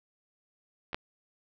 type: clicks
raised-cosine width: 0.3 ms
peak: -23 / -14 dBFS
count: 2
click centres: 0.931 / 0.945 s
effects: low-pass 5000 Hz 12 dB/octave